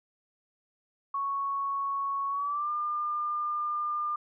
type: tone with pitch glide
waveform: sine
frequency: 1108.7 to 1202.1 Hz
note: C#6 to D6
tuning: 0 to +40 cents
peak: -28 dBFS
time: 1.14-4.16 s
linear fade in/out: 5 ms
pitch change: +140 cents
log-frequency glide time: 2.29-2.71 s
effects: none